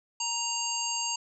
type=harmonic tone; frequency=932.3 Hz; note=A#5; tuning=in tune; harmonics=1 / 3 / 5 / 7 / 8; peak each=-35 / -35 / -35 / -35 / -35 dBFS; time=0.2-1.16 s; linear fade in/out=5 ms; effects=none